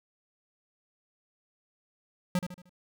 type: tone with echo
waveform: square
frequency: 180 Hz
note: F#3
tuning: 47 cents flat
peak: -25 dBFS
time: 2.35-2.39 s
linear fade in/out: 2 ms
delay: 76 ms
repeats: 4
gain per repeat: -8 dB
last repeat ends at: 2.694 s
effects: none